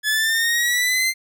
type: exponential sweep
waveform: sawtooth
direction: up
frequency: 1707 to 2093 Hz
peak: -14 dBFS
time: 0.03-1.14 s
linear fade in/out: 50 ms
effects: none